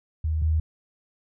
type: tone pair in turn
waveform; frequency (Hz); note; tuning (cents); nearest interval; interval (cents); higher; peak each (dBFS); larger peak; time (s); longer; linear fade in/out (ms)
sine; 78.5 / 78.8; D#2 / D#2; +16 / +23; unison; 7; second; -22 / -19; second; 0.24-0.42 / 0.42-0.6; neither; 5
effects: none